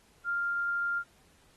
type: tone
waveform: sine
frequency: 1396.9 Hz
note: F6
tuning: in tune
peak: -28 dBFS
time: 0.24-1.04 s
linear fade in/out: 50 ms
effects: pink hiss -64 dBFS RMS until 1.56 s + AAC 32 kbps